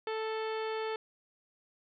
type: harmonic tone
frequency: 440 Hz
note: A4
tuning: in tune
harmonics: 1 / 2 / 3 / 4 / 5 / 6 / 7 / 8 / 10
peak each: -34 / -40 / -44 / -46 / -48 / -50 / -51 / -52 / -54 dBFS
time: 0.07-0.96 s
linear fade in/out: 2 ms
effects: none